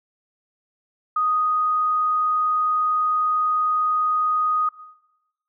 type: tone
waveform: sine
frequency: 1244.5 Hz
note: D#6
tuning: in tune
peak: -18 dBFS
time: 1.16-4.69 s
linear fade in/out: 5 ms
effects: noise-tail reverb RT60 1.0 s tail -18 dB re dry